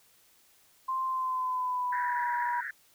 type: tone with pitch glide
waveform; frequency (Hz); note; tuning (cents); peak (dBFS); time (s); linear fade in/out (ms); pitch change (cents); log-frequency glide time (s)
sine; 1046.5 to 965.2; C6 to B5; 0 to -40; -28; 0.88-2.61; 10; -140; 1.05-2.27
type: band-pass noise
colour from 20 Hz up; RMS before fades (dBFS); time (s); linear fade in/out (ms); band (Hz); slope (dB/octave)
pink; -37; 1.92-2.71; 5; 1500 to 1900; 96
effects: white hiss -63 dBFS RMS until 2.94 s